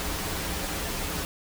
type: noise with comb filter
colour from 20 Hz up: pink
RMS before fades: -31 dBFS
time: 0-1.25 s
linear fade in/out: 0 ms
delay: 8.3 ms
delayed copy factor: -0.55
effects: none